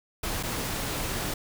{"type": "noise with dropouts", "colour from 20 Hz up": "pink", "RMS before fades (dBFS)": -31, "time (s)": [0.23, 1.34], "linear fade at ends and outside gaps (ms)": 5, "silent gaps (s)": [0.429, 0.433], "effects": []}